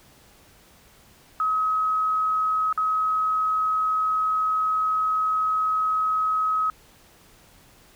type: tone with dropouts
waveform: sine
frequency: 1274 Hz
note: D#6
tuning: 41 cents sharp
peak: -20 dBFS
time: 1.4-6.7 s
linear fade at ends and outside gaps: 1 ms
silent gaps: 2.727-2.776 s
effects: pink hiss -54 dBFS RMS until 7.95 s